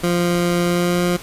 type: tone with pitch glide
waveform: 20% pulse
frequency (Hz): 174.4 to 176.53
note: F3 to F3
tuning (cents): -2 to +19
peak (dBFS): -11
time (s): 0.03-1.17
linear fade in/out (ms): 10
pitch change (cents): +21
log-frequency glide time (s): 0.65-1.03
effects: pink hiss -36 dBFS RMS until 1.22 s + resampled to 32000 Hz